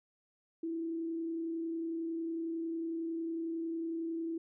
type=tone with frequency modulation; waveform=sine; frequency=329.6 Hz; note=E4; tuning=in tune; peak=-34 dBFS; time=0.63-4.38 s; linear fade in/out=5 ms; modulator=31 Hz; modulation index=0.23; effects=none